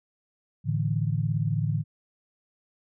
sine chord, A suspended fourth, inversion none, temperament equal, 110 / 146.83 / 164.81 Hz, A2 / D3 / E3, 0 / 0 / 0 cents, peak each -27 / -27 / -30 dBFS, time 0.64-1.84 s, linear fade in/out 50 ms, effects none

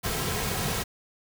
pink noise with comb filter, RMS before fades -29 dBFS, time 0.03-0.84 s, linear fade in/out 20 ms, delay 3.4 ms, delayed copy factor -0.5, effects none

